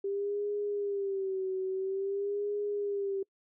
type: tone with vibrato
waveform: sine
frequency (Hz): 394.1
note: G4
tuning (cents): +9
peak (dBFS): -30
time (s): 0.04-3.23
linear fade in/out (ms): 5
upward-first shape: sine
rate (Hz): 0.49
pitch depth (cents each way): 77
effects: noise-tail reverb RT60 0.1 s tail -25 dB re dry